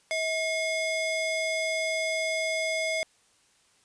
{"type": "ring-modulated tone", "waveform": "square", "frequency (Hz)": 1400, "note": "F6", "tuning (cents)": 4, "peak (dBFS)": -24, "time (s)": [0.11, 3.03], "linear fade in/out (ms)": 0, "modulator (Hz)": 758, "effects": ["white hiss -64 dBFS RMS until 3.84 s", "resampled to 22050 Hz"]}